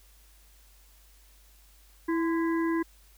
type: harmonic tone with a mistuned harmonic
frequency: 329.6 Hz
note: E4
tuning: in tune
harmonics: 1 / 3 / 5 / 6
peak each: -25 / -35 / -39 / -41 dBFS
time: 2.08-2.83 s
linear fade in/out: 10 ms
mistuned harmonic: 3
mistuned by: +59 cents
effects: added 50 Hz sine -56 dBFS peak until 3.17 s + white hiss -61 dBFS RMS until 3.17 s